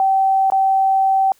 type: tone with dropouts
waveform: sine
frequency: 772 Hz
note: G5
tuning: 27 cents flat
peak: -12 dBFS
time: 0-1.32 s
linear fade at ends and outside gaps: 1 ms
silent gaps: 0.501-0.521 s
effects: white hiss -56 dBFS RMS until 1.39 s